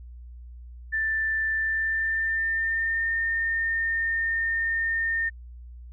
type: tone with pitch glide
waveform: sine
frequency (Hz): 1770 to 1820.8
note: A6 to A#6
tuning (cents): +10 to -41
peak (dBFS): -23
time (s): 0.92-5.3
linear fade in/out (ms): 20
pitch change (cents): +49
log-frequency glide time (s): 1.52-3.12
effects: added 60 Hz sine -40 dBFS peak until 5.92 s